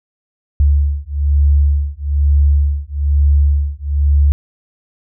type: beating tone pair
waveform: sine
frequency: 71.3 / 72.4 Hz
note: C#2 / D2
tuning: +49 / -24 cents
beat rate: 1.1 Hz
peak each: -13 dBFS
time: 0.6-4.32 s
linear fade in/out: 0 ms
effects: none